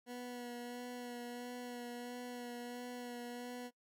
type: tone with vibrato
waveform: 20% pulse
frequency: 243.6 Hz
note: B3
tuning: 24 cents flat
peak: -39 dBFS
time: 0.06-3.71 s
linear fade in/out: 50 ms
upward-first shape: sine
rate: 1.5 Hz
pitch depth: 19 cents each way
effects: noise-tail reverb RT60 0.1 s tail -20 dB re dry